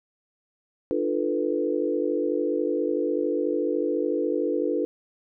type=chord; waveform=sine; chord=B half-diminished seventh; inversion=first; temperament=equal with one note detuned; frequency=298.8 / 349.2 / 440 / 493.9 Hz; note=D4 / F4 / A4 / B4; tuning=+30 / 0 / 0 / 0 cents; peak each=-28 dBFS; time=0.91-4.85 s; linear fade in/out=0 ms; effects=none